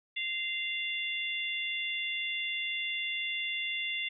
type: harmonic tone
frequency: 694 Hz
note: F5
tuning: 11 cents flat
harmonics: 3 / 4 / 5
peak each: -35 / -36 / -37 dBFS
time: 0.16-4.09 s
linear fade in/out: 10 ms
effects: none